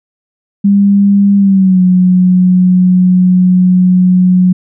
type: tone with pitch glide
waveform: sine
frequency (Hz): 200.2 to 182.53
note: G3 to F#3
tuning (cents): +37 to -23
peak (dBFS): -4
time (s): 0.64-4.53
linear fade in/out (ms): 10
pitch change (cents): -160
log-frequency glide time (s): 1.37-1.82
effects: none